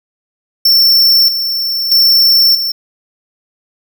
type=tone with tremolo; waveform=square; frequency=5410 Hz; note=E8; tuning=44 cents sharp; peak=-6 dBFS; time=0.65-2.72 s; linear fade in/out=5 ms; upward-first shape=square; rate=0.79 Hz; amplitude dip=60%; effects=none